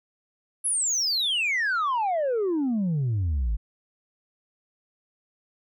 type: exponential sweep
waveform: sine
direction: down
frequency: 11070 to 49.25 Hz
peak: -20 dBFS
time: 0.64-3.57 s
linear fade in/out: 20 ms
effects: tanh soft clip ceiling -21 dBFS